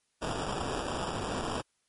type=noise with sample-and-hold; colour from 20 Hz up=white; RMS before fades=-34 dBFS; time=0.21-1.62 s; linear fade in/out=20 ms; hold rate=2100 Hz; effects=white hiss -75 dBFS RMS until 1.88 s + MP3 48 kbps